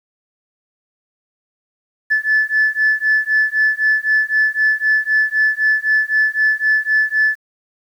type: beating tone pair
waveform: sine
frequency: 1735 / 1738.9 Hz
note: A6 / A6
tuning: -25 / -21 cents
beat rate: 3.9 Hz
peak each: -15 dBFS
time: 2.1-7.36 s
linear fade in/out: 20 ms
effects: tanh soft clip ceiling -7 dBFS + 8-bit